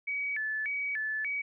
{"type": "tone with vibrato", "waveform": "sine", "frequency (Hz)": 1985, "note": "B6", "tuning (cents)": 8, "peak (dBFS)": -30, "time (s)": [0.07, 1.42], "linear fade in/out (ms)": 10, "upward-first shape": "square", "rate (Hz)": 1.7, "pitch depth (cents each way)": 230, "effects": []}